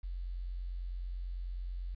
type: tone with quantisation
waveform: sine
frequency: 44.56 Hz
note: F1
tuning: 36 cents sharp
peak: -36 dBFS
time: 0.03-1.95 s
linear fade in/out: 10 ms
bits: 11
effects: resampled to 11025 Hz